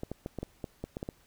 clicks, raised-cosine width 2 ms, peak -22 dBFS, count 10, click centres 0.034 / 0.116 / 0.261 / 0.387 / 0.43 / 0.642 / 0.84 / 0.969 / 1.029 / 1.089 s, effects pink hiss -64 dBFS RMS until 1.26 s

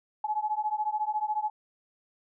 sine beating tone pair, 845 / 859 Hz, G#5 / A5, +30 / -42 cents, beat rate 14 Hz, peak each -30 dBFS, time 0.24-1.5 s, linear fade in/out 5 ms, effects none

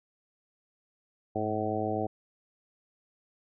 harmonic tone with a mistuned harmonic, 107.9 Hz, A2, 33 cents flat, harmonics 1 / 2 / 3 / 4 / 5 / 6 / 7, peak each -37 / -37 / -35 / -35 / -37 / -36 / -34 dBFS, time 1.35-2.07 s, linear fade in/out 10 ms, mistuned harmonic 1, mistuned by -73 cents, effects none

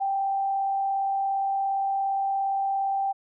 sine tone with frequency modulation, 784 Hz, G5, in tune, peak -23 dBFS, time 0-3.13 s, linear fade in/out 20 ms, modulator 37.3 Hz, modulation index 0.25, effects none

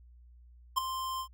square tone with ADSR envelope, 1046.5 Hz, C6, in tune, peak -23 dBFS, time 0.76-1.28 s, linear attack 20 ms, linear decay 9 ms, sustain -11 dB, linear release 80 ms, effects added 60 Hz sine -53 dBFS peak until 1.33 s

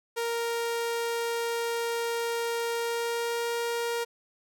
sawtooth tone with pitch glide, 466.2 to 469.4 Hz, A#4 to A#4, 0 to +12 cents, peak -24 dBFS, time 0.16-4.05 s, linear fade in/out 20 ms, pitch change +12 cents, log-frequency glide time 2.74-3.51 s, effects none

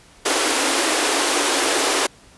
pink high-pass noise, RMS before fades -19 dBFS, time 0.25-2.07 s, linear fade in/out 10 ms, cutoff 270 Hz, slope 96 dB/octave, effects pink hiss -49 dBFS RMS until 2.37 s + resampled to 24000 Hz

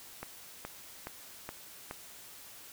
click train, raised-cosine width 0.5 ms, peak -24 dBFS, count 5, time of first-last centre 0.23-1.911 s, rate 2.38 Hz, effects white hiss -51 dBFS RMS until 2.72 s

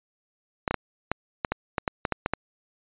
clicks, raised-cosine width 0.5 ms, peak -9 dBFS, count 12, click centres 0.678 / 0.71 / 0.743 / 1.116 / 1.448 / 1.52 / 1.782 / 1.878 / 2.052 / 2.123 / 2.261 / 2.336 s, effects resampled to 8000 Hz

